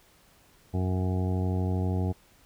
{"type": "harmonic tone", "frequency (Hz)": 92.5, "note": "F#2", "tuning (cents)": 0, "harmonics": [1, 2, 3, 4, 5, 7, 8, 9], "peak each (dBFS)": [-26, -32, -36, -38, -40, -43, -44, -45], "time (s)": [0.73, 2.13], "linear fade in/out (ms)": 20, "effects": ["pink hiss -60 dBFS RMS until 2.45 s"]}